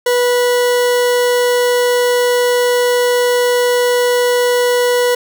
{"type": "tone", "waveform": "40% pulse", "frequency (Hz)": 489.6, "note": "B4", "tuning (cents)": -15, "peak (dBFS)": -10, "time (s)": [0.06, 5.15], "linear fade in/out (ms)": 5, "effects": []}